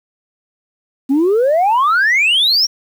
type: exponential sweep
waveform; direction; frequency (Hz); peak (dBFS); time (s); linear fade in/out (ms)
sine; up; 260 to 5720; -8; 1.09-2.67; 20
effects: tanh soft clip ceiling -8 dBFS + 7-bit